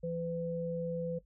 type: tone pair together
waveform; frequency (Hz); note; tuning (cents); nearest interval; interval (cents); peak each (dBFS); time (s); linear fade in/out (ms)
sine; 168.19 / 504; E3 / B4; +35 / +35; octave + perfect fifth; 1900; -37 / -35; 0.03-1.19; 10
effects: noise-tail reverb RT60 0.1 s tail -18 dB re dry + added 50 Hz sine -62 dBFS peak until 1.25 s